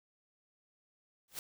white noise with exponential growth, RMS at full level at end -37 dBFS, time 1.28-1.39 s, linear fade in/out 1 ms, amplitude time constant 23 ms, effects none

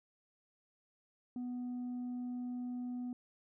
sine tone, 246.9 Hz, B3, in tune, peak -35 dBFS, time 1.36-3.13 s, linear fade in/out 2 ms, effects tanh soft clip ceiling -37 dBFS

